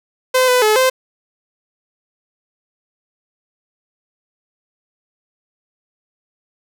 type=tone with pitch steps; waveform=sawtooth; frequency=513 / 500 / 428.8 / 518 Hz; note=C5 / B4 / A4 / C5; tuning=-34 / +21 / -45 / -17 cents; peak=-7 dBFS; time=0.34-0.9 s; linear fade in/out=10 ms; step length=140 ms; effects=none